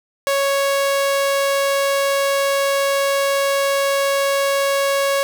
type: tone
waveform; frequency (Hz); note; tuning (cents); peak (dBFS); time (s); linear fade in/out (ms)
sawtooth; 554.4; C#5; 0; -12; 0.27-5.23; 0
effects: none